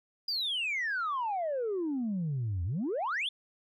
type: exponential two-way sweep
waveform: sine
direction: down then up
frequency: 4928 to 82.41 to 3626 Hz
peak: -28 dBFS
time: 0.28-3.29 s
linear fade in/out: 5 ms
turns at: 2.64 s
effects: tanh soft clip ceiling -27 dBFS